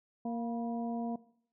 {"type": "harmonic tone with a mistuned harmonic", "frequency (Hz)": 233.1, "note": "A#3", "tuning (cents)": 0, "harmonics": [1, 2, 3, 4], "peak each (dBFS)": [-34, -44, -40, -49], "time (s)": [0.25, 1.16], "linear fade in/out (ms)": 5, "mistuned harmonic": 4, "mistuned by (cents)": 65, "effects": ["noise-tail reverb RT60 0.6 s tail -19 dB re dry"]}